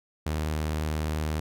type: tone with vibrato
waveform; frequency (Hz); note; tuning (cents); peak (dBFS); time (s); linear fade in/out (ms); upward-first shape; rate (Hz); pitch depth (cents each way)
sawtooth; 77.1; D#2; -15; -23; 0.26-1.4; 5; square; 20; 62
effects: none